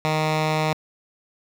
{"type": "tone with notch filter", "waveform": "10% pulse", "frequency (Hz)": 155.56, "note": "D#3", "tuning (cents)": 0, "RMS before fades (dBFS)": -22, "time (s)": [0.05, 0.73], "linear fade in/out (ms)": 0, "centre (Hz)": 360, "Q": 1.4, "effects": ["low-pass 5000 Hz 12 dB/octave", "7-bit"]}